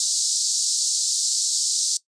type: band-pass noise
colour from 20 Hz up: white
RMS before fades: -23 dBFS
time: 0-1.97 s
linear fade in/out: 2 ms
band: 4200 to 8400 Hz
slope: 48 dB/octave
effects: noise-tail reverb RT60 0.1 s tail -18 dB re dry + resampled to 22050 Hz